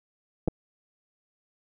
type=clicks; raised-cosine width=2 ms; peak=-13 dBFS; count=2; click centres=0.477 / 0.483 s; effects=none